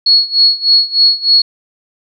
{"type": "tone with tremolo", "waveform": "sine", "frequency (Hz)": 4347, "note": "C#8", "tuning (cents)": -35, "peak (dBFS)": -4, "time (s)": [0.06, 1.42], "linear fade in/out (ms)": 5, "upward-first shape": "sine", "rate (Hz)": 3.3, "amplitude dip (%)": 90, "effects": []}